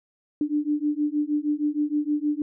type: beating tone pair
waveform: sine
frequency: 293.7 / 300.1 Hz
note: D4 / D4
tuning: 0 / +38 cents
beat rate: 6.4 Hz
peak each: -25 dBFS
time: 0.41-2.42 s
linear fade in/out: 2 ms
effects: none